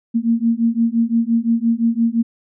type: beating tone pair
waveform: sine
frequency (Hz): 227.9 / 233.7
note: A#3 / A#3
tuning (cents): -39 / +5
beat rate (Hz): 5.8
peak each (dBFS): -17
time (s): 0.14-2.23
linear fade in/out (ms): 20
effects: none